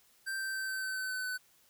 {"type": "tone with pitch steps", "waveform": "square", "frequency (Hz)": [1568, 1559, 1550, 1541.1, 1532.2, 1523.4, 1514.6, 1505.9], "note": ["G6", "G6", "G6", "G6", "G6", "G6", "F#6", "F#6"], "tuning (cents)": [0, -10, -20, -30, -40, -50, 40, 30], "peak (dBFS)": -35, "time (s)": [0.26, 1.38], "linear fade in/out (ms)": 20, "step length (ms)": 140, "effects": ["white hiss -66 dBFS RMS until 1.69 s"]}